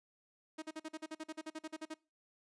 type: tone bursts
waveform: sawtooth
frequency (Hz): 314.4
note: D#4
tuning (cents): +18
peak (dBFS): -37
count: 16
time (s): 0.58-1.943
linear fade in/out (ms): 10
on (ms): 43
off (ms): 45
effects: noise-tail reverb RT60 0.3 s tail -23 dB re dry + resampled to 22050 Hz